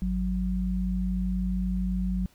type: tone pair together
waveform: sine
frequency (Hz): 51.96 / 184.8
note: G#1 / F#3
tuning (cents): +2 / -2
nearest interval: octave + minor seventh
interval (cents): 2196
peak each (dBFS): -28 / -27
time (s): 0.02-2.26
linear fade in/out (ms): 0
effects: pink hiss -61 dBFS RMS until 2.34 s